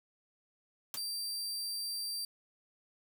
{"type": "noise with exponential decay", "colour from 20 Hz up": "white", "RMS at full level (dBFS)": -35, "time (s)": [0.94, 1.03], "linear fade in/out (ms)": 2, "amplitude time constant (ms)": 18}
{"type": "tone", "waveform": "sawtooth", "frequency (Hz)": 4699, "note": "D8", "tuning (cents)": 0, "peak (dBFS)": -33, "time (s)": [0.97, 2.25], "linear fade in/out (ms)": 2}
{"effects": []}